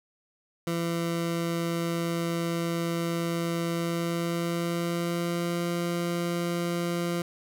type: tone with pitch glide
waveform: 20% pulse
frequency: 168.7 to 172.34 Hz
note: E3 to F3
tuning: +40 to -23 cents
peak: -22 dBFS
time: 0.67-7.22 s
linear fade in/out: 2 ms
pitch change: +37 cents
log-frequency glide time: 3.71-5.65 s
effects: none